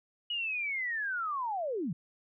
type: linear sweep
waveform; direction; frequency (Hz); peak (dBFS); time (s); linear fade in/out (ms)
sine; down; 2920 to 140; -31; 0.3-1.93; 5
effects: none